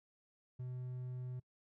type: tone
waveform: triangle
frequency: 126 Hz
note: B2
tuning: 35 cents sharp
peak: -39 dBFS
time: 0.59-1.4 s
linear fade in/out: 10 ms
effects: noise-tail reverb RT60 0.1 s tail -24 dB re dry